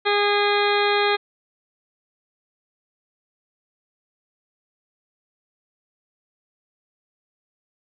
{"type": "harmonic tone", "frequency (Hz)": 409.9, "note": "G#4", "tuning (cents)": -23, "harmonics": [1, 2, 3, 4, 5, 6, 8, 9, 10], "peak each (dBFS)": [-21, -24, -26, -27, -28, -29, -30, -31, -31], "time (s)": [0.05, 1.17], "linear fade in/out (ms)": 20, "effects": []}